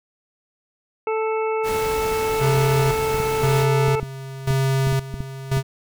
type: harmonic tone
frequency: 440 Hz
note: A4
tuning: in tune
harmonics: 1 / 2 / 3 / 5 / 6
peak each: -21 / -27 / -31 / -35 / -37 dBFS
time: 1.07-4 s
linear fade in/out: 2 ms
type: noise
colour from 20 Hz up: pink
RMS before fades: -30 dBFS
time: 1.63-3.67 s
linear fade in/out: 50 ms
type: tone with tremolo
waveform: square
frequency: 134.4 Hz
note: C3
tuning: 47 cents sharp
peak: -18 dBFS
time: 2.39-5.63 s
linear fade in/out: 50 ms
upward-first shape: square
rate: 0.96 Hz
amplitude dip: 80%
type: clicks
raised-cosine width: 5 ms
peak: -15 dBFS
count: 10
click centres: 3.145 / 3.202 / 3.882 / 4.03 / 4.506 / 4.871 / 4.925 / 5.141 / 5.205 / 5.571 s
effects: none